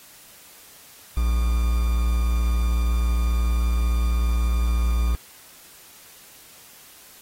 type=tone with quantisation; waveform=triangle; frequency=58.27 Hz; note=A#1; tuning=in tune; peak=-16 dBFS; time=1.17-5.15 s; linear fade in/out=0 ms; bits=6; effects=white hiss -48 dBFS RMS until 7.21 s + AAC 48 kbps